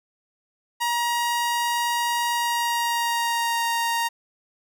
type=tone with pitch glide; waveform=sawtooth; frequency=949 to 931.6 Hz; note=A#5 to A#5; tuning=+31 to -1 cents; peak=-18 dBFS; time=0.8-4.09 s; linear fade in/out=20 ms; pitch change=-32 cents; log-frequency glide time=2.31-3.64 s; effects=none